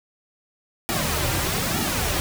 pink noise with flanger, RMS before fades -24 dBFS, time 0.89-2.2 s, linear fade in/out 0 ms, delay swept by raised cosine 1.9 to 4.7 ms, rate 1.1 Hz, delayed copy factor -0.8, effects none

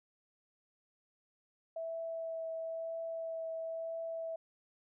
sine tone with vibrato, 655 Hz, E5, 11 cents flat, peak -37 dBFS, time 1.76-4.36 s, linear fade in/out 5 ms, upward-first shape triangle, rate 1 Hz, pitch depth 12 cents each way, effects none

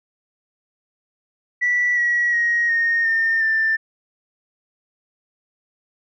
sine tone with pitch steps, 1958 / 1921 / 1884.8 / 1849.2 / 1814.3 / 1780 Hz, B6 / B6 / A#6 / A#6 / A#6 / A6, -15 / -48 / +19 / -14 / -47 / +20 cents, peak -15 dBFS, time 1.61-3.77 s, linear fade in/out 20 ms, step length 360 ms, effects tanh soft clip ceiling -11 dBFS

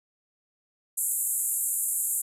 white band-pass noise, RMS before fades -28 dBFS, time 0.97-2.22 s, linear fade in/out 10 ms, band 7200 to 13000 Hz, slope 96 dB/octave, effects none

